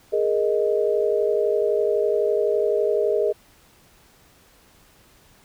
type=chord; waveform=sine; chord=Ab suspended second; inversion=none; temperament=just; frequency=415.3 / 467.2 / 623 Hz; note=Ab4 / Bb4 / Eb5; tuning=0 / +4 / +2 cents; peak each=-21 / -23 / -24 dBFS; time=0.12-3.33 s; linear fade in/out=20 ms; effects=pink hiss -55 dBFS RMS until 5.44 s